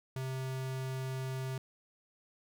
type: tone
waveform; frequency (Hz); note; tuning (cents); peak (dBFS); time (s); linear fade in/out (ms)
square; 131.3; C3; +6; -36; 0.16-1.58; 2
effects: none